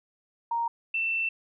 sine tone pair in turn, 932.3 / 2678 Hz, A#5 / E7, 0 / +27 cents, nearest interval octave + tritone, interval 1827 cents, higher second, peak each -25 dBFS, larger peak neither, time 0.51-0.68 / 0.94-1.29 s, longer second, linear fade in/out 5 ms, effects none

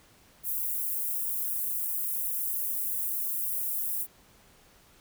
white high-pass noise, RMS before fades -31 dBFS, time 0.43-4.07 s, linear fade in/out 50 ms, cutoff 11000 Hz, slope 24 dB/octave, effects pink hiss -59 dBFS RMS until 5 s

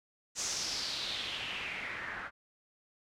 white noise with low-pass filter sweep, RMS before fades -38 dBFS, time 0.35-2.31 s, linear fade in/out 50 ms, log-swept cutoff 6800 to 1500 Hz, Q 3.8, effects none

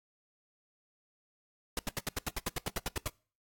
pink noise bursts, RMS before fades -33 dBFS, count 14, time 1.77-3.078 s, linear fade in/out 2 ms, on 21 ms, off 78 ms, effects noise-tail reverb RT60 0.4 s tail -24 dB re dry + AAC 64 kbps

